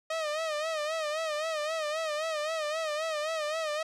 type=tone with vibrato; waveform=sawtooth; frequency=622.3 Hz; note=D#5; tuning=in tune; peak=-26 dBFS; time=0.1-3.83 s; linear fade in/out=5 ms; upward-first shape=sine; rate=3.8 Hz; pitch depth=84 cents each way; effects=low-pass 7000 Hz 12 dB/octave